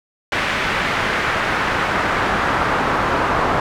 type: noise with band-pass filter sweep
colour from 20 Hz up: brown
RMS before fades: -19 dBFS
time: 0.32-3.6 s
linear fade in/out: 2 ms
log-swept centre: 2100 to 1100 Hz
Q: 1.3
effects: none